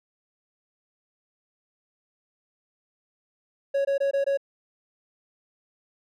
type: tone bursts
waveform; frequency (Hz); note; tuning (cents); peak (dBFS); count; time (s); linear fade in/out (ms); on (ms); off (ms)
triangle; 554.4; C#5; 0; -19; 5; 3.74-4.374; 10; 110; 21
effects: none